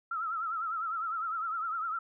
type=tone with vibrato; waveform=sine; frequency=1318.5 Hz; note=E6; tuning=in tune; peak=-31 dBFS; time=0.11-1.99 s; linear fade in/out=5 ms; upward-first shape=triangle; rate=9.9 Hz; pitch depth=110 cents each way; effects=none